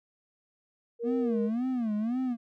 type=tone; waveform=sine; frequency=468.4 Hz; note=A#4; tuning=8 cents sharp; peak=-29 dBFS; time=0.99-1.5 s; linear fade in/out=50 ms
type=tone with vibrato; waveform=triangle; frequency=233.1 Hz; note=A#3; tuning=in tune; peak=-25 dBFS; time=1.03-2.37 s; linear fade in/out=50 ms; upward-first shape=sine; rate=1.9 Hz; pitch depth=190 cents each way
effects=none